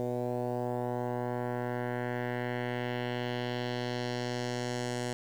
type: tone with low-pass filter sweep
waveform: 10% pulse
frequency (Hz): 122.7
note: B2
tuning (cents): -11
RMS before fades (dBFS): -34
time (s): 0-5.13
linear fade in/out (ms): 0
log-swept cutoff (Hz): 580 to 8300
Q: 1.6
effects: 9-bit